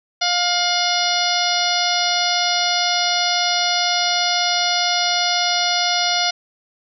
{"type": "harmonic tone with a mistuned harmonic", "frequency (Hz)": 707, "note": "F5", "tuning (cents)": 21, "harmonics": [1, 2, 3, 4, 5, 6, 7, 8], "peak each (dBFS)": [-22, -26, -26, -26, -24, -25, -24, -26], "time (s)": [0.21, 6.31], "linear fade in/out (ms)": 10, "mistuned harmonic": 4, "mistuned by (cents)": 55, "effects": []}